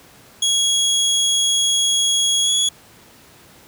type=tone with pitch glide; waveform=25% pulse; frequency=3322 to 3364 Hz; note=G#7 to G#7; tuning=0 to +22 cents; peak=-11 dBFS; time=0.42-2.69 s; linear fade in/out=5 ms; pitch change=+22 cents; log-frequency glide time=2.43-2.51 s; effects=pink hiss -47 dBFS RMS until 3.67 s + high-pass 80 Hz 12 dB/octave

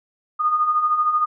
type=beating tone pair; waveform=sine; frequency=1217 / 1230 Hz; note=D#6 / D#6; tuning=-39 / -20 cents; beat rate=13 Hz; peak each=-25 / -17 dBFS; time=0.39-1.26 s; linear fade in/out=20 ms; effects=none

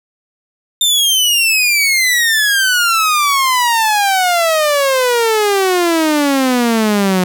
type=exponential sweep; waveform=sawtooth; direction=down; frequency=3634 to 180 Hz; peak=-7 dBFS; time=0.81-7.24 s; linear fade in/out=2 ms; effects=none

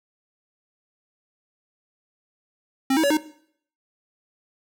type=tone with pitch steps; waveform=square; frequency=267.3 / 318.9 / 565 / 308.4 Hz; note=C4 / D#4 / C#5 / D#4; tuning=+37 / +43 / +33 / -15 cents; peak=-18 dBFS; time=2.9-3.172 s; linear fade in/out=5 ms; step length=68 ms; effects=noise-tail reverb RT60 0.6 s tail -17 dB re dry

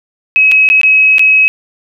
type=tone with dropouts; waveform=sine; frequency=2556 Hz; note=D#7; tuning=46 cents sharp; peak=-4 dBFS; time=0.36-1.48 s; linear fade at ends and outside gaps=0 ms; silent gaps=0.515-0.519 / 0.689-0.7 / 0.814-0.833 / 1.183-1.194 s; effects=none

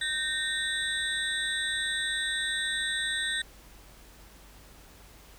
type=tone cluster; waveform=sine; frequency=1553 / 1840 / 3560 / 3859 / 8340 Hz; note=G6 / A#6 / A7 / B7 / C9; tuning=-17 / -23 / +20 / -41 / -7 cents; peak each=-37 / -31 / -34 / -35 / -39 dBFS; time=0.01-3.42 s; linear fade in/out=5 ms; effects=added 50 Hz sine -54 dBFS peak until 5.38 s + pink hiss -54 dBFS RMS until 5.38 s

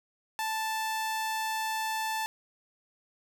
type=tone; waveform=sawtooth; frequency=880 Hz; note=A5; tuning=in tune; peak=-26 dBFS; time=0.39-2.26 s; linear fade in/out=0 ms; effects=none

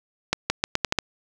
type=accelerating click train; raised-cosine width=0.2 ms; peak=-3 dBFS; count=7; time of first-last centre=0.33-0.987 s; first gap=170 ms; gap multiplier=0.82; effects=none

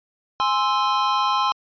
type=chord; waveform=square; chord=Ab augmented; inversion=none; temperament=equal; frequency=830.6 / 1046.5 / 1318.5 Hz; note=Ab5 / C6 / E6; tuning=0 / 0 / 0 cents; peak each=-25 / -21 / -26 dBFS; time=0.4-1.52 s; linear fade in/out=0 ms; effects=resampled to 11025 Hz

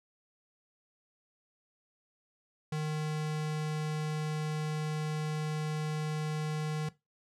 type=tone; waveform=square; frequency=153.6 Hz; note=D#3; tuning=22 cents flat; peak=-32 dBFS; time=2.72-6.89 s; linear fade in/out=5 ms; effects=noise-tail reverb RT60 0.2 s tail -17 dB re dry + low-pass 9000 Hz 12 dB/octave

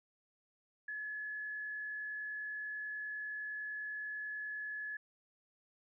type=tone with frequency modulation; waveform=sine; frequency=1705 Hz; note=G#6; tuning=45 cents sharp; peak=-39 dBFS; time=0.88-4.97 s; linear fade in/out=5 ms; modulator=50.7 Hz; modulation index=0.35; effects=none

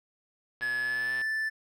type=click train; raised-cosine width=0.3 ms; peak=-28 dBFS; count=76; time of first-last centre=0.61-1.215 s; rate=124 Hz
type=tone with pitch glide; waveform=triangle; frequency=1704 to 1759 Hz; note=G#6 to A6; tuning=+44 to -1 cents; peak=-26 dBFS; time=0.61-1.5 s; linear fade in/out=20 ms; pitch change=+55 cents; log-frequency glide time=0.8-1.15 s
effects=none

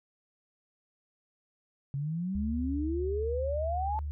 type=exponential sweep; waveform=sine; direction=up; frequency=135.4 to 880 Hz; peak=-30 dBFS; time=1.94-3.99 s; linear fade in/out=0 ms
type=tone with vibrato; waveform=sine; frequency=73.42 Hz; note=D2; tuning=in tune; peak=-32 dBFS; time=2.35-4.11 s; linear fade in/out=0 ms; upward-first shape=triangle; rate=19 Hz; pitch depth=16 cents each way
effects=none

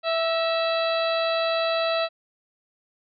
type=harmonic tone with a mistuned harmonic; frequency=659.3 Hz; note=E5; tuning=in tune; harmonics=1 / 2 / 3 / 4 / 5 / 6 / 7; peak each=-23 / -29 / -36 / -32 / -38 / -31 / -40 dBFS; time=0.03-2.09 s; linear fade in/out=50 ms; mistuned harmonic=3; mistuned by=-52 cents; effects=none

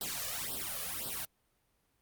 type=noise with flanger; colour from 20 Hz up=white; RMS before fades=-38 dBFS; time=0.01-1.25 s; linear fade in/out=2 ms; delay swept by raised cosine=0.22 to 1.72 ms; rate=1.9 Hz; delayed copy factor=+1; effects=pink hiss -75 dBFS RMS until 2.01 s + Opus 48 kbps

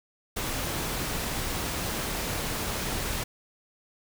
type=noise; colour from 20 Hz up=pink; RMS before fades=-31 dBFS; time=0.36-3.24 s; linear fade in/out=10 ms; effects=none

